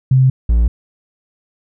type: tone pair in turn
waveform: sine / triangle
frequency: 130.81 / 57.5 Hz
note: C3 / A#1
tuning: 0 / -23 cents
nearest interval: octave + major second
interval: 1423 cents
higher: first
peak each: -7 dBFS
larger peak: neither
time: 0.11-0.3 / 0.49-0.68 s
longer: neither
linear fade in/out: 5 ms
effects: none